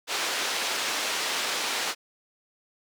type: band-pass noise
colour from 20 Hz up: white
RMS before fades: -29 dBFS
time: 0.07-1.95 s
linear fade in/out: 50 ms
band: 370 to 4800 Hz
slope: 12 dB/octave
effects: none